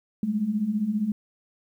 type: beating tone pair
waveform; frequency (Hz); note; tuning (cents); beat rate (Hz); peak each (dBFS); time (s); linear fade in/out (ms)
sine; 200 / 215; G3 / A3; +35 / -40; 15; -29 / -24; 0.23-1.12; 2
effects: 10-bit